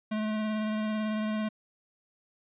square tone with vibrato, 215.2 Hz, A3, 38 cents flat, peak -29 dBFS, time 0.11-1.49 s, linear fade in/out 10 ms, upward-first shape triangle, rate 18 Hz, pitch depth 19 cents each way, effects resampled to 8000 Hz

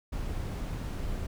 brown noise, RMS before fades -34 dBFS, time 0.12-1.27 s, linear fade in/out 10 ms, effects none

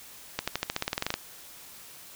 accelerating click train, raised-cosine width 0.2 ms, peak -10 dBFS, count 14, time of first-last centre 0.39-1.14 s, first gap 86 ms, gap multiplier 0.93, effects white hiss -48 dBFS RMS until 2.15 s

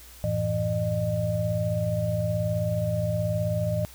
sine tone cluster, 91.6 / 110.5 / 165.9 / 606 Hz, F#2 / A2 / E3 / D#5, -17 / +8 / +11 / -46 cents, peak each -34 / -27 / -30 / -28 dBFS, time 0.24-3.85 s, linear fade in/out 0 ms, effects added 60 Hz sine -49 dBFS peak until 3.94 s + white hiss -49 dBFS RMS until 3.94 s

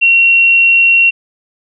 sine tone, 2736 Hz, F7, 36 cents flat, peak -5 dBFS, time 0.01-1.11 s, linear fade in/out 20 ms, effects none

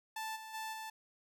sawtooth tone with level steps, 880 Hz, A5, in tune, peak -35 / -43 / -36 / -39 dBFS, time 0.16-0.9 s, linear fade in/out 5 ms, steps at 0.35 / 0.53 / 0.72 s, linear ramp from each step 20 ms, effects none

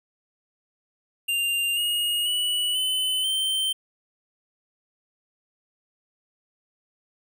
square tone with pitch steps, 2792 / 2869 / 2948 / 3029 / 3112 Hz, F7 / F7 / F#7 / F#7 / G7, -1 / +46 / -7 / +40 / -13 cents, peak -23 dBFS, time 1.28-3.73 s, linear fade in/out 10 ms, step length 490 ms, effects none

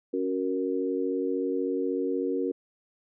sine chord, F# major, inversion second, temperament equal, 277.2 / 370 / 466.2 Hz, C#4 / F#4 / A#4, 0 / 0 / 0 cents, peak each -30 dBFS, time 0.13-2.52 s, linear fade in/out 10 ms, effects none

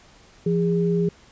sine tone pair together, 171.4 / 408.6 Hz, F3 / G#4, -32 / -28 cents, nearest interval octave + minor third, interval 1504 cents, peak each -20 / -22 dBFS, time 0.46-1.09 s, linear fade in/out 5 ms, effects pink hiss -52 dBFS RMS until 1.31 s + resampled to 16000 Hz

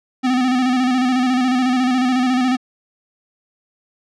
square tone with vibrato, 253.9 Hz, B3, 48 cents sharp, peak -15 dBFS, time 0.23-2.57 s, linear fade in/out 20 ms, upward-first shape square, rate 14 Hz, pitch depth 41 cents each way, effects low-pass 5000 Hz 12 dB/octave

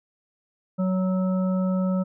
harmonic tone, 186.3 Hz, F#3, 12 cents sharp, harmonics 1 / 3 / 5 / 7, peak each -21 / -30 / -43 / -38 dBFS, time 0.78-2.04 s, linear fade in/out 20 ms, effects none

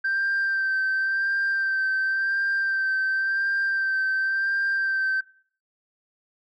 sine tone with vibrato, 1568 Hz, G6, in tune, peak -20 dBFS, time 0.04-5.21 s, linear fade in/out 10 ms, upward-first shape sine, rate 0.93 Hz, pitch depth 21 cents each way, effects noise-tail reverb RT60 0.5 s tail -20 dB re dry + tanh soft clip ceiling -19 dBFS

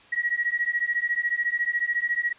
sine beating tone pair, 1904 / 1918 Hz, A#6 / A#6, +36 / +49 cents, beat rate 14 Hz, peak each -26 dBFS, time 0.12-2.33 s, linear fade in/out 10 ms, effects white hiss -53 dBFS RMS until 2.38 s + resampled to 8000 Hz

